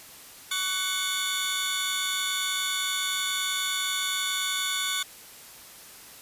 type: tone cluster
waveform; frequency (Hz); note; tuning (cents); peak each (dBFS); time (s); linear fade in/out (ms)
sawtooth; 1132 / 1493 / 2194 / 3460 / 3661; C#6 / F#6 / C#7 / A7 / A#7; +36 / +15 / -18 / -30 / -32; -32 / -30 / -31 / -27 / -31; 0.51-5.03; 5
effects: white hiss -47 dBFS RMS until 6.21 s + resampled to 32000 Hz